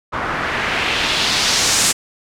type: noise with low-pass filter sweep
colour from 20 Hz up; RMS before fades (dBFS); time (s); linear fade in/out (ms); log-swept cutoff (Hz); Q
white; -18; 0.12-1.93; 20; 1200 to 8300; 1.5
effects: none